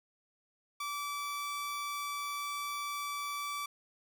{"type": "tone", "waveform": "sawtooth", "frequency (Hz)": 1157, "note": "D6", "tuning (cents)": -26, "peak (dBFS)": -32, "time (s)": [0.8, 3.66], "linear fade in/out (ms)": 5, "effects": []}